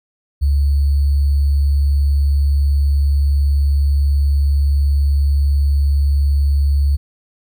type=tone with sample-and-hold; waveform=sine; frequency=70.7 Hz; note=C#2; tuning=35 cents sharp; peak=-11 dBFS; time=0.41-6.97 s; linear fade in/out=20 ms; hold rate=4410 Hz; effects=none